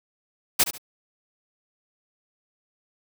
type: noise with echo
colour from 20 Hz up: white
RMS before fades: -18 dBFS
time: 0.59-0.64 s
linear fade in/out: 10 ms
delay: 71 ms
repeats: 2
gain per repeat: -11 dB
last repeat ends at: 0.782 s
effects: none